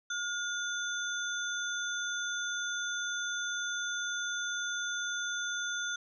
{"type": "tone cluster", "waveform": "sine", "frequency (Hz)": [1430, 3498, 6230], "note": ["F6", "A7", "G8"], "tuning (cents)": [41, -11, -12], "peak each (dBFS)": [-34, -39, -40], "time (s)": [0.1, 5.96], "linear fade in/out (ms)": 5, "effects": []}